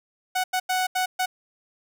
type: tone bursts at uneven times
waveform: sawtooth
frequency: 741 Hz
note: F#5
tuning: 2 cents sharp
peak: -18 dBFS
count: 5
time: 0.35-0.44 / 0.53-0.6 / 0.69-0.87 / 0.95-1.06 / 1.19-1.26 s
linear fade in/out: 10 ms
effects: none